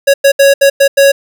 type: tone bursts at uneven times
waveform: square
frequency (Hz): 554.4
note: C#5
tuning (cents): 0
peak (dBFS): -4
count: 6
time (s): 0.07-0.14 / 0.24-0.32 / 0.39-0.54 / 0.61-0.7 / 0.8-0.88 / 0.97-1.12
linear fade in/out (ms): 10
effects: none